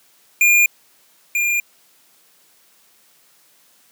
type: tone pair in turn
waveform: square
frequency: 2416 / 2405 Hz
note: D7 / D7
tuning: +48 / +41 cents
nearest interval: unison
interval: 7 cents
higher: first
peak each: -11 / -17 dBFS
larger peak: first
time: 0.41-0.66 / 1.35-1.6 s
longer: neither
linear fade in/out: 2 ms
effects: white hiss -55 dBFS RMS until 3.91 s + high-pass 150 Hz 12 dB/octave